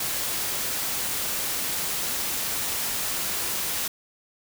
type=noise; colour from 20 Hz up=white; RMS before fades=-28 dBFS; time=0-3.88 s; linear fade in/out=5 ms; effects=none